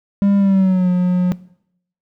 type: tone with pitch glide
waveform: triangle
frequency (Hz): 199.9 to 180.16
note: G3 to F#3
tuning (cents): +34 to -46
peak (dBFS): -9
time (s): 0.22-1.32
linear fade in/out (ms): 0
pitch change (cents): -180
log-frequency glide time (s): 0.37-0.89
effects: noise-tail reverb RT60 0.7 s tail -20 dB re dry